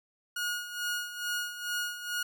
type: tone with tremolo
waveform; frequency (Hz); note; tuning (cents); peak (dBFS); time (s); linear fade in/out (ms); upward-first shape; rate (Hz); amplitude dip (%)
sawtooth; 1441; F#6; -46; -26; 0.36-2.23; 5; sine; 2.3; 70
effects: none

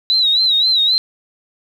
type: tone with vibrato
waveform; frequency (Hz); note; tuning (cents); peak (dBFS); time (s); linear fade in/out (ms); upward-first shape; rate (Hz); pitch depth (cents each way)
sine; 3916; B7; -15; -11; 0.1-0.98; 0; sine; 3.8; 94
effects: 7-bit

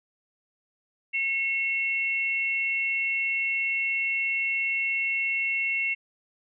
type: tone pair together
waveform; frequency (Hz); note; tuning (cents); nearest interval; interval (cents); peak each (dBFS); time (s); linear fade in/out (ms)
sine; 2183 / 2720; C#7 / F7; -27 / -46; major third; 381; -26 / -28; 1.13-5.95; 20
effects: none

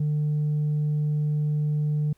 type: tone with tanh clipping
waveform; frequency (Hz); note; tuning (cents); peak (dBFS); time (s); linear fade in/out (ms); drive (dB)
triangle; 150; D3; +37; -22; 0-2.13; 5; 6
effects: pink hiss -67 dBFS RMS until 2.17 s

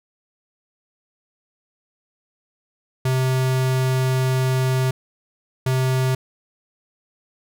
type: tone bursts at uneven times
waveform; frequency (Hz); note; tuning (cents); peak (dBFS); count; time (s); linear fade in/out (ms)
square; 130; C3; -11; -18; 2; 3.05-4.91 / 5.66-6.15; 5
effects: none

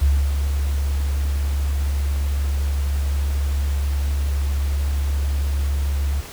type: tone with ADSR envelope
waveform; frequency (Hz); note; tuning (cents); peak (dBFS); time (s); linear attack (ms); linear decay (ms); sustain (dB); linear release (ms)
sine; 70.3; C#2; +25; -12; 0.01-6.21; 16; 280; -6; 11
effects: pink hiss -37 dBFS RMS until 6.32 s

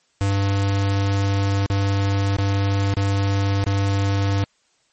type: tone with dropouts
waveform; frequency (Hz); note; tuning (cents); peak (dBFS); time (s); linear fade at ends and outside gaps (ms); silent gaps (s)
square; 99; G2; +18; -18; 0.21-4.44; 0; 1.661-1.701 / 2.366-2.386 / 2.939-2.969 / 3.64-3.666
effects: white hiss -63 dBFS RMS until 4.92 s + MP3 32 kbps

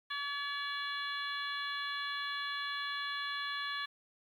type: harmonic tone with a mistuned harmonic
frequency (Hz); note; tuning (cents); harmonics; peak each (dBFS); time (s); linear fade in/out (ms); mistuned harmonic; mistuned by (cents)
570; C#5; +48; 2 / 3 / 4 / 5 / 6 / 7; -41 / -39 / -48 / -49 / -42 / -46; 0.1-3.86; 10; 7; +38
effects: 11-bit

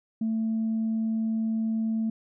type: tone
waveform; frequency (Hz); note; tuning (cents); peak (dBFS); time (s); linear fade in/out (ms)
sine; 222.6; A3; +20; -23; 0.21-2.1; 5
effects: tanh soft clip ceiling -21 dBFS

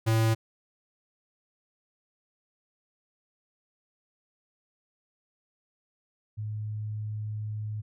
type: tone pair in turn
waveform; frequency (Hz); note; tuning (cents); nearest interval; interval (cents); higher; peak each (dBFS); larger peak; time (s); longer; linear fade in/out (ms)
square / sine; 112.1 / 106.77; A2 / G#2; +33 / +48; minor second; 85; first; -22 / -31; first; 0.06-0.35 / 6.37-7.82; second; 20
effects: none

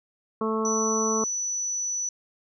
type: harmonic tone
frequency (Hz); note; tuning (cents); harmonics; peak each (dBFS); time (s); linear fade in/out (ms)
220; A3; 0; 1 / 2 / 3 / 4 / 5 / 6; -28 / -27 / -38 / -38 / -30 / -38; 0.41-1.24; 2
type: tone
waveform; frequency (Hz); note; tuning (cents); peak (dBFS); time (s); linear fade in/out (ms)
sine; 5950; F#8; +9; -26; 0.65-2.09; 2
effects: none

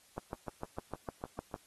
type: click train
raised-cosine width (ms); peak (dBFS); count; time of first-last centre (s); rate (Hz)
1; -24; 10; 0.18-1.542; 6.61
effects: white hiss -64 dBFS RMS until 1.66 s + AAC 32 kbps

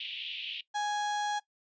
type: band-pass noise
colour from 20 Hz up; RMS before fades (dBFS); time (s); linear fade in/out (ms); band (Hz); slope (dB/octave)
white; -39; 0-0.61; 5; 2600 to 3400; 48
type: tone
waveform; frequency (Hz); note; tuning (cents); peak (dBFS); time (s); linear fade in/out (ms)
35% pulse; 830.6; G#5; 0; -28; 0.74-1.4; 20
effects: noise-tail reverb RT60 0.1 s tail -18 dB re dry + resampled to 16000 Hz

